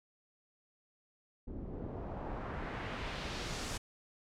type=noise with low-pass filter sweep; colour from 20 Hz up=pink; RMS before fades=-41 dBFS; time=1.47-3.78 s; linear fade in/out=10 ms; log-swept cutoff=300 to 8600 Hz; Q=1.1; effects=none

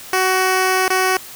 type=tone with dropouts; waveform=10% pulse; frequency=374.2 Hz; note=F#4; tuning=20 cents sharp; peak=-6 dBFS; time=0.13-1.17 s; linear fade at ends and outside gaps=2 ms; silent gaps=0.881-0.902 s; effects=white hiss -36 dBFS RMS until 1.35 s

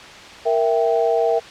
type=chord; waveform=sine; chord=E diminished; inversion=second; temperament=equal; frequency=466.2 / 659.3 / 784 Hz; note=Bb4 / E5 / G5; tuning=0 / 0 / 0 cents; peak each=-18 / -19 / -23 dBFS; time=0.45-1.4 s; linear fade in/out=20 ms; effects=white hiss -38 dBFS RMS until 1.5 s + low-pass 4000 Hz 12 dB/octave

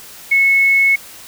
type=tone; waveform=sine; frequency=2195 Hz; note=C#7; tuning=18 cents flat; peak=-9 dBFS; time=0.31-0.96 s; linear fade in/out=10 ms; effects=white hiss -37 dBFS RMS until 1.27 s

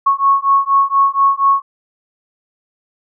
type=beating tone pair; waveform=sine; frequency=1100 / 1104.2 Hz; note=C#6 / C#6; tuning=-14 / -7 cents; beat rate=4.2 Hz; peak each=-13 dBFS; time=0.06-1.62 s; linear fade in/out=10 ms; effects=none

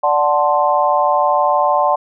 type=chord; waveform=sine; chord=D dominant seventh; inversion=none; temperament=equal; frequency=587.3 / 740 / 880 / 1046.5 Hz; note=D5 / F#5 / A5 / C6; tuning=0 / 0 / 0 / 0 cents; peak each=-17 dBFS; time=0.03-1.96 s; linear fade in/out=10 ms; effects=none

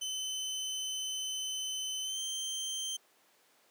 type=tone with pitch glide; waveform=25% pulse; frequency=3045 to 3134 Hz; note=F#7 to G7; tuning=+49 to -1 cents; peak=-31 dBFS; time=0.01-2.97 s; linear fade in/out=10 ms; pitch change=+50 cents; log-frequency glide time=2.03-2.2 s; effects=pink hiss -66 dBFS RMS until 3.7 s + high-pass 400 Hz 12 dB/octave

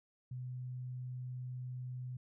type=tone; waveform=sine; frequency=126.1 Hz; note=B2; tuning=36 cents sharp; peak=-40 dBFS; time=0.31-2.17 s; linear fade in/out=5 ms; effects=none

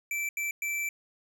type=tone bursts at uneven times; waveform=square; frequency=2331 Hz; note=D7; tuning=14 cents flat; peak=-30 dBFS; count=3; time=0.11-0.29 / 0.37-0.51 / 0.62-0.89 s; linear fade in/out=2 ms; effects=none

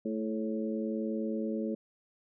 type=harmonic tone with a mistuned harmonic; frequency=110 Hz; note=A2; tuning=in tune; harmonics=2 / 3 / 4 / 5; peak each=-33 / -37 / -38 / -40 dBFS; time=0.05-1.75 s; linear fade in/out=5 ms; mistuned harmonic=4; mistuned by=-35 cents; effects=none

